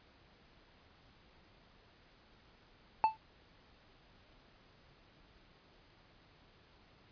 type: tone with exponential decay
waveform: triangle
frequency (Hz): 880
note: A5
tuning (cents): 0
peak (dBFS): -19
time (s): 3.04-3.17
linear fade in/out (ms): 0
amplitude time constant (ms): 28
effects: pink hiss -64 dBFS RMS until 7.11 s + resampled to 11025 Hz